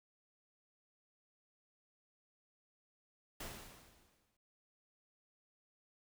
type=noise with exponential decay; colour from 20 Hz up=pink; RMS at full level=-44 dBFS; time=3.4-4.37 s; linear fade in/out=5 ms; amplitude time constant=210 ms; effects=none